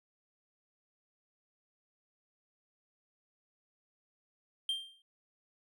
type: tone with exponential decay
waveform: triangle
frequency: 3172 Hz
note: G7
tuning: 20 cents sharp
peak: -27 dBFS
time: 4.69-5.02 s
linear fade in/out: 2 ms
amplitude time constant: 71 ms
effects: none